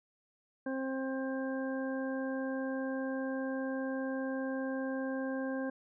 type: harmonic tone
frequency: 265 Hz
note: C4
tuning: 22 cents sharp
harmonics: 1 / 2 / 3 / 4 / 6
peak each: -35 / -38 / -48 / -49 / -44 dBFS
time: 0.66-5.7 s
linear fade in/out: 5 ms
effects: none